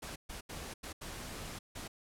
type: noise bursts at uneven times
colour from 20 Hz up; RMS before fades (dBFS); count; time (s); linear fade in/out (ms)
pink; -44; 6; 0.02-0.16 / 0.29-0.41 / 0.49-0.74 / 0.83-0.93 / 1.01-1.59 / 1.75-1.88; 10
effects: low-pass 12000 Hz 12 dB/octave